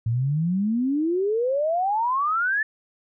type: exponential sweep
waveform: sine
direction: up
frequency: 110 to 1780 Hz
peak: -20 dBFS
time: 0.06-2.63 s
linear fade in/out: 5 ms
effects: none